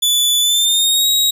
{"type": "tone with pitch glide", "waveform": "sawtooth", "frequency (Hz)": [3471, 3807], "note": ["A7", "A#7"], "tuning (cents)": [-24, 36], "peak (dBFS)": -9, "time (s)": [0.02, 1.31], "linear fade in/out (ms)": 10, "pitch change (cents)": 160, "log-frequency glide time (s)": [0.4, 1.07], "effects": []}